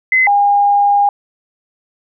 sine tone pair in turn, 2044 / 811.2 Hz, C7 / G#5, -41 / -41 cents, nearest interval octave + major third, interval 1600 cents, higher first, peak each -8 dBFS, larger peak neither, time 0.12-0.27 / 0.27-1.09 s, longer second, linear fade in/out 2 ms, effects none

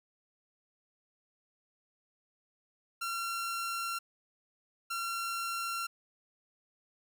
sawtooth tone bursts at uneven times, 1367 Hz, F6, 37 cents flat, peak -30 dBFS, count 2, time 3.01-3.99 / 4.9-5.87 s, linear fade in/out 10 ms, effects none

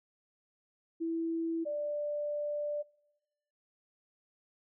sine tone pair in turn, 329.6 / 589.5 Hz, E4 / D5, 0 / +6 cents, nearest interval minor seventh, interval 1006 cents, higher second, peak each -31 / -32 dBFS, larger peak first, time 1-1.65 / 1.65-2.83 s, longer second, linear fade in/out 20 ms, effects noise-tail reverb RT60 1.0 s tail -24 dB re dry

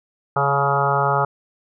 harmonic tone with a mistuned harmonic, 139.9 Hz, C#3, 16 cents sharp, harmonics 1 / 3 / 4 / 5 / 6 / 7 / 8 / 9 / 10, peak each -24 / -26 / -26 / -25 / -22 / -27 / -28 / -22 / -28 dBFS, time 0.36-1.25 s, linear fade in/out 5 ms, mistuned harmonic 6, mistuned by +18 cents, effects none

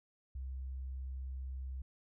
sine tone, 65.41 Hz, C2, in tune, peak -39 dBFS, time 0.35-1.82 s, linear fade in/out 5 ms, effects none

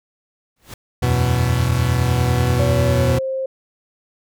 pink noise with exponential growth, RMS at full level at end -31 dBFS, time 0.56-0.74 s, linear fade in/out 5 ms, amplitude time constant 37 ms
40% pulse chord, E suspended second, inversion none, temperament equal, 82.41 / 92.5 / 123.47 Hz, E2 / F#2 / B2, 0 / 0 / 0 cents, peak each -20 / -22 / -16 dBFS, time 1.02-3.19 s, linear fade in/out 10 ms
sine tone with pitch glide, 567 to 529 Hz, C#5 to C5, +39 to +19 cents, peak -20 dBFS, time 2.59-3.46 s, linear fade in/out 5 ms, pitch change -120 cents, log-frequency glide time 2.86-3.16 s
effects none

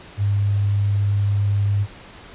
sine tone, 101.2 Hz, G#2, 44 cents flat, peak -16 dBFS, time 0.17-1.87 s, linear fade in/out 50 ms, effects pink hiss -42 dBFS RMS until 2.34 s + resampled to 8000 Hz

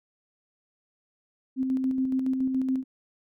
sine tone with tremolo, 261.6 Hz, C4, in tune, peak -22 dBFS, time 1.56-2.84 s, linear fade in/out 50 ms, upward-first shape square, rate 7.1 Hz, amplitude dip 35%, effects none

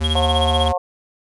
square tone, 77.78 Hz, D#2, in tune, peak -19 dBFS, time 0-0.73 s, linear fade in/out 20 ms
triangle tone with tremolo, 3265 Hz, G#7, 30 cents flat, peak -16 dBFS, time 0.04-0.68 s, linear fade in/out 2 ms, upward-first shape sine, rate 16 Hz, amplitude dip 100%
harmonic tone, 179.8 Hz, F#3, 49 cents flat, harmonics 3 / 4 / 5 / 6, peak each -22 / -21 / -27 / -28 dBFS, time 0.15-0.78 s, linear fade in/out 5 ms
effects resampled to 24000 Hz

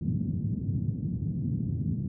pink band-pass noise, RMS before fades -30 dBFS, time 0.01-2.08 s, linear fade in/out 5 ms, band 100 to 210 Hz, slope 24 dB/octave, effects none

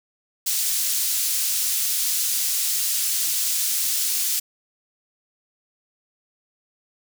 pink high-pass noise, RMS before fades -23 dBFS, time 0.46-4.4 s, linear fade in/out 10 ms, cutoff 5700 Hz, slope 12 dB/octave, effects none

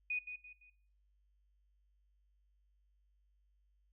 sine tone with echo, 2477 Hz, D#7, 8 cents flat, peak -34 dBFS, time 0.1-0.19 s, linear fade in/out 5 ms, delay 170 ms, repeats 3, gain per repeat -9 dB, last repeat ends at 0.7 s, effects noise-tail reverb RT60 0.8 s tail -23 dB re dry + added 50 Hz sine -70 dBFS peak until 3.92 s

